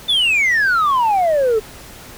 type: exponential sweep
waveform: sine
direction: down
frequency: 3586 to 420.9 Hz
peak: -10 dBFS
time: 0.08-1.6 s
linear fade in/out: 20 ms
effects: tanh soft clip ceiling -11 dBFS + pink hiss -38 dBFS RMS until 2.17 s